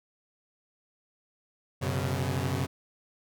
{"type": "chord", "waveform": "sawtooth", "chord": "F# suspended fourth", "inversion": "none", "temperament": "equal with one note detuned", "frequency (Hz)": [92.5, 126.21, 138.59], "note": ["F#2", "B2", "C#3"], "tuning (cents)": [0, 38, 0], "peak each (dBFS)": -28, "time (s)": [1.81, 2.67], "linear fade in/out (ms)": 20, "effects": []}